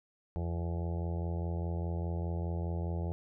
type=harmonic tone; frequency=84.9 Hz; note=F2; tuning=48 cents flat; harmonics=1 / 2 / 4 / 5 / 6 / 7 / 8 / 9 / 10; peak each=-33 / -39 / -45 / -47 / -49 / -50 / -51 / -52 / -53 dBFS; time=0.36-3.12 s; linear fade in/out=0 ms; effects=none